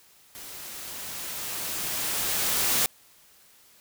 white noise with level ramp, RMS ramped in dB -42 to -23 dBFS, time 0.35-2.86 s, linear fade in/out 0 ms, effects white hiss -57 dBFS RMS until 3.8 s

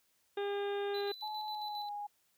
harmonic tone, 403.6 Hz, G#4, 49 cents flat, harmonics 1 / 2 / 3 / 4 / 5 / 6 / 7 / 8 / 9, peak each -34 / -42 / -51 / -47 / -56 / -55 / -55 / -59 / -51 dBFS, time 0.37-1.12 s, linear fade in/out 5 ms
triangle tone with tremolo, 3997 Hz, B7, 20 cents sharp, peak -40 dBFS, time 0.94-1.89 s, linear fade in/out 5 ms, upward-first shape square, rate 7.4 Hz, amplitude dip 55%
sine tone with pitch glide, 854 to 824 Hz, G#5 to G#5, +48 to -14 cents, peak -38 dBFS, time 1.22-2.07 s, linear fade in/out 10 ms, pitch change -62 cents, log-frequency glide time 1.47-1.91 s
effects white hiss -74 dBFS RMS until 2.37 s

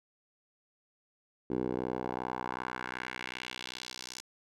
10% pulse tone with band-pass filter sweep, 62.6 Hz, B1, 24 cents sharp, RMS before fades -38 dBFS, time 1.5-4.21 s, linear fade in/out 5 ms, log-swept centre 360 to 6100 Hz, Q 1.7, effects none

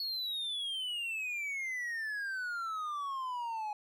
triangle exponential sweep, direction down, 4400 to 830.6 Hz, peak -33 dBFS, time 0-3.73 s, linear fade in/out 2 ms, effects none

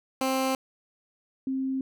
15% pulse / sine tone pair in turn, 263.6 / 265.1 Hz, C4 / C4, +13 / +23 cents, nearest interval unison, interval 10 cents, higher second, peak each -18 / -26 dBFS, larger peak first, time 0.21-0.55 / 1.47-1.81 s, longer neither, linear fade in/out 2 ms, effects none

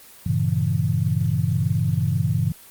sine chord, G diminished seventh, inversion none, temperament equal, 98 / 116.54 / 138.59 / 164.81 Hz, G2 / Bb2 / Db3 / Fb3, 0 / 0 / 0 / 0 cents, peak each -24 dBFS, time 0.26-2.52 s, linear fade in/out 5 ms, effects white hiss -46 dBFS RMS until 2.7 s + Opus 24 kbps

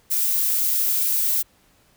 violet noise, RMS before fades -21 dBFS, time 0.1-1.43 s, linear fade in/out 20 ms, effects pink hiss -59 dBFS RMS until 1.96 s

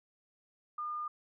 sine tone, 1212 Hz, D#6, 46 cents flat, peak -35 dBFS, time 0.78-1.08 s, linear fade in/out 5 ms, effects none

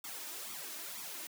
white noise with flanger, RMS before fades -44 dBFS, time 0.04-1.27 s, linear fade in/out 2 ms, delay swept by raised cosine 0.85 to 3.35 ms, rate 2.1 Hz, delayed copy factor +0.7, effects high-pass 200 Hz 12 dB/octave

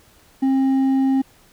sine tone with hard clipping, 267.2 Hz, C4, 36 cents sharp, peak -16 dBFS, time 0.42-1.22 s, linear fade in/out 10 ms, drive 4 dB, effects pink hiss -53 dBFS RMS until 1.52 s

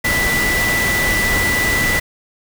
sine tone in noise, 1977 Hz, B6, 1 cent sharp, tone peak -16 dBFS, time 0.04-2 s, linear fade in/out 10 ms, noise pink, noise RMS -20 dBFS, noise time 0.04-2 s, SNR +1 dB, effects none

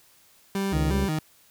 30% pulse tone with vibrato, 174.61 Hz, F3, in tune, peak -22 dBFS, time 0.55-1.19 s, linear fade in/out 2 ms, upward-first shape square, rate 2.8 Hz, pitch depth 200 cents each way
harmonic tone, 69.6 Hz, C#2, 8 cents sharp, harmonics 1 / 2 / 3 / 4 / 5 / 6 / 7 / 8, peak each -25 / -31 / -35 / -37 / -39 / -41 / -42 / -43 dBFS, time 0.71-1.08 s, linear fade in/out 50 ms
effects white hiss -58 dBFS RMS until 1.5 s

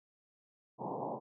white band-pass noise, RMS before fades -39 dBFS, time 0.78-1.2 s, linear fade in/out 50 ms, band 120 to 1000 Hz, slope 96 dB/octave, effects none

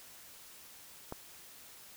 click, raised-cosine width 1 ms, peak -25 dBFS, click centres 1.124 s, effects white hiss -54 dBFS RMS until 1.96 s

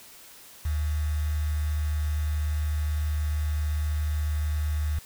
sine tone with quantisation, 75.6 Hz, D#2, 49 cents flat, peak -24 dBFS, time 0.65-4.99 s, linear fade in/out 5 ms, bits 7, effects white hiss -49 dBFS RMS until 5.05 s

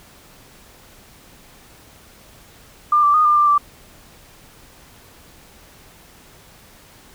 sine tone with pitch steps, 1198 / 1169 / 1232 / 1198 / 1186 / 1168 Hz, D6 / D6 / D#6 / D6 / D6 / D6, +34 / -8 / -17 / +34 / +17 / -10 cents, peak -11 dBFS, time 2.92-3.58 s, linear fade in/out 5 ms, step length 110 ms, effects pink hiss -47 dBFS RMS until 7.14 s

